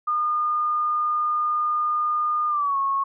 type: tone with pitch glide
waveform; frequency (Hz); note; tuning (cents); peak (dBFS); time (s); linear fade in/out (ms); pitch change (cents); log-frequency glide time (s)
sine; 1217 to 1096.8; D#6 to C#6; -39 to -19; -20; 0.07-3.04; 10; -180; 2.48-2.77
effects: none